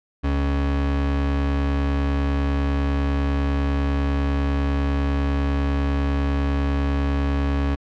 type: tone pair together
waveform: 40% pulse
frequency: 70 / 280 Hz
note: C#2 / C#4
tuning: +18 / +18 cents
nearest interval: 2 octaves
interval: 2400 cents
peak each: -19 / -30 dBFS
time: 0.23-7.76 s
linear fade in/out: 20 ms
effects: low-pass 3000 Hz 12 dB/octave